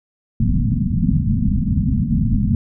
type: low-pass noise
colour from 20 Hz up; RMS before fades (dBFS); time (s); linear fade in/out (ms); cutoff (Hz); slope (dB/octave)
white; -17; 0.4-2.55; 2; 250; 96
effects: none